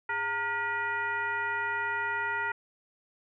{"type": "tone with frequency modulation", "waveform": "sine", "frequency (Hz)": 1423, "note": "F6", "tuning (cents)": 32, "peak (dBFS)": -28, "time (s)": [0.09, 2.52], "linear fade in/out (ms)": 5, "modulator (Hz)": 506, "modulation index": 1.3, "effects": []}